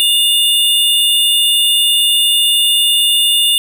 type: tone pair together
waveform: square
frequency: 2847 / 3548 Hz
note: F7 / A7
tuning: +33 / +14 cents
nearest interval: major third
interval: 381 cents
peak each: -13 dBFS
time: 0-3.58 s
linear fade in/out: 0 ms
effects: none